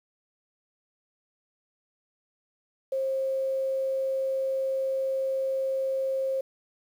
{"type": "tone with quantisation", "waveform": "sine", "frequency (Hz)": 533, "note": "C5", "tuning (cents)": 32, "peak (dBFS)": -25, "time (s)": [2.92, 6.41], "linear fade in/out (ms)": 5, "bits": 9, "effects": []}